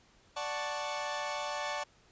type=chord; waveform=sawtooth; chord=D major seventh; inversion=none; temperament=equal; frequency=587.3 / 740 / 880 / 1108.7 Hz; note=D5 / F#5 / A5 / C#6; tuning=0 / 0 / 0 / 0 cents; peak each=-35 / -38 / -35 / -37 dBFS; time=0.36-1.84 s; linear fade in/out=10 ms; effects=pink hiss -64 dBFS RMS until 2.11 s + resampled to 16000 Hz